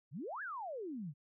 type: exponential two-way sweep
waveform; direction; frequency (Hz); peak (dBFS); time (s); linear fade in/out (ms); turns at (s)
sine; up then down; 116.54 to 1744 to 132.5; -40; 0.11-1.14; 50; 0.42
effects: none